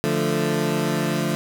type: chord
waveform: 20% pulse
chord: D minor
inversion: none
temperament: equal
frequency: 146.83 / 174.61 / 220 Hz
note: D3 / F3 / A3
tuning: 0 / 0 / 0 cents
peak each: -20 dBFS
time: 0.04-1.35 s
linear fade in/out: 0 ms
effects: none